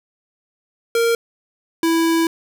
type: tone pair in turn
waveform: square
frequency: 463.9 / 329.6 Hz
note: A#4 / E4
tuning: -8 / 0 cents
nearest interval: tritone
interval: 592 cents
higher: first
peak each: -15 dBFS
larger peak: neither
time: 0.95-1.15 / 1.83-2.27 s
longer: second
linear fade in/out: 2 ms
effects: none